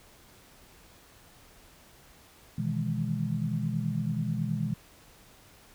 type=chord; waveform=sine; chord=E major seventh; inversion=second; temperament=equal; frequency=123.47 / 155.56 / 164.81 / 207.7 Hz; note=B2 / D#3 / E3 / G#3; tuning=0 / 0 / 0 / 0 cents; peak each=-33 dBFS; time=2.58-4.74 s; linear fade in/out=5 ms; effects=pink hiss -56 dBFS RMS until 5.74 s